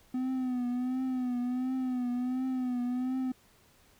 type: tone with vibrato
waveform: triangle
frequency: 252.2 Hz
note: B3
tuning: 36 cents sharp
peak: -27 dBFS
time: 0.14-3.32 s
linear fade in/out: 5 ms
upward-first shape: triangle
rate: 1.4 Hz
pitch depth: 65 cents each way
effects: pink hiss -63 dBFS RMS until 3.99 s